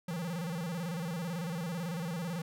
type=tone with vibrato; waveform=square; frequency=169.7 Hz; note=F3; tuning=49 cents flat; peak=-35 dBFS; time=0.08-2.42 s; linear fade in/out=5 ms; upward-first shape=square; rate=18 Hz; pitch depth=110 cents each way; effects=none